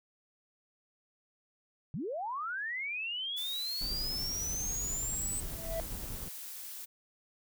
sine linear sweep, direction up, 121.6 to 8110 Hz, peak -34 dBFS, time 1.94-5.4 s, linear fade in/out 0 ms
blue noise, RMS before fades -44 dBFS, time 3.36-6.86 s, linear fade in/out 20 ms
brown noise with tremolo, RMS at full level -40 dBFS, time 3.81-6.29 s, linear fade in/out 5 ms, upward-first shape sine, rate 10 Hz, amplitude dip 25%
triangle tone with exponential growth, 659.3 Hz, E5, in tune, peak -29 dBFS, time 5.35-5.8 s, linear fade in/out 0 ms, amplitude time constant 97 ms
effects none

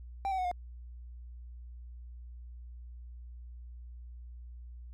triangle tone with pitch steps, 784 / 759.5 / 735.7 / 712.7 Hz, G5 / F#5 / F#5 / F5, 0 / +45 / -10 / +35 cents, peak -28 dBFS, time 0.25-0.514 s, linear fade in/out 0 ms, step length 66 ms, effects added 60 Hz sine -44 dBFS peak until 4.93 s

